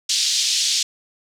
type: band-pass noise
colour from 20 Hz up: pink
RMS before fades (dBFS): -20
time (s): 0.09-0.83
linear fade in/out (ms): 5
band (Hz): 3500 to 6900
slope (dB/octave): 24
effects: none